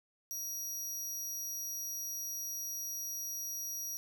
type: tone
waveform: sawtooth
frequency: 5750 Hz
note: F8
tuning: 50 cents sharp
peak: -35 dBFS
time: 0.31-3.97 s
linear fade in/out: 0 ms
effects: 11-bit